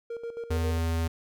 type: tone with tremolo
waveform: triangle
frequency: 466.2 Hz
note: A#4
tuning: in tune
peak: -30 dBFS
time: 0.1-0.78 s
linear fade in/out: 5 ms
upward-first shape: square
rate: 7.4 Hz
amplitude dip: 65%
type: tone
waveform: square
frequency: 82.41 Hz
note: E2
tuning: in tune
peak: -26 dBFS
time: 0.5-1.08 s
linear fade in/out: 10 ms
effects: none